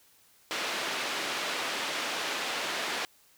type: band-pass noise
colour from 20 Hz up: white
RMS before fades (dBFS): -33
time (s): 0.51-3.05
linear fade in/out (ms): 0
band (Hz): 300 to 3400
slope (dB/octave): 12
effects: white hiss -62 dBFS RMS until 3.37 s